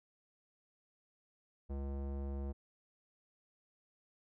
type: tone with low-pass filter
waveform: square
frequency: 69.1 Hz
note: C#2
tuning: 5 cents flat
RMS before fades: -40 dBFS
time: 1.69-2.53 s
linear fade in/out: 20 ms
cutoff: 620 Hz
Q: 1
effects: none